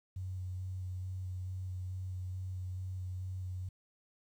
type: tone with vibrato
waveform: sine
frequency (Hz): 92.5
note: F#2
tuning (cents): 0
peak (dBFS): -37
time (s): 0.16-3.69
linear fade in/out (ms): 5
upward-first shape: square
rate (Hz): 2.3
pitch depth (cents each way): 12
effects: 11-bit